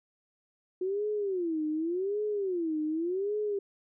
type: tone with vibrato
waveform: sine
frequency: 360 Hz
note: F#4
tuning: 47 cents flat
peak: -28 dBFS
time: 0.81-3.59 s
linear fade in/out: 5 ms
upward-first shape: sine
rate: 0.87 Hz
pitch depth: 280 cents each way
effects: none